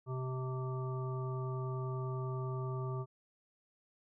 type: harmonic tone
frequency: 129.3 Hz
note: C3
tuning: 20 cents flat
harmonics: 1 / 3 / 5 / 7 / 9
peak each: -36 / -43 / -50 / -51 / -47 dBFS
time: 0.06-3.06 s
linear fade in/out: 50 ms
effects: none